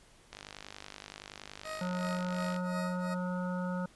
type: click train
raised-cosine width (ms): 0.2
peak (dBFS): -26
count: 114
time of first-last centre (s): 0.33-2.563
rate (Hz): 50.6
type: tone with tremolo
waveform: 20% pulse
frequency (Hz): 628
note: D#5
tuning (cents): +16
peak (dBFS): -32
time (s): 1.64-3.15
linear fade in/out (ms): 20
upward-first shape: triangle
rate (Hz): 2.8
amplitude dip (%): 95
type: harmonic tone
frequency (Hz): 181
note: F#3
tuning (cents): -38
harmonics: 1 / 3 / 5 / 7 / 8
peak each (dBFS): -33 / -40 / -44 / -45 / -46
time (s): 1.81-3.86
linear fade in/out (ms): 5
effects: pink hiss -61 dBFS RMS until 3.95 s + resampled to 24000 Hz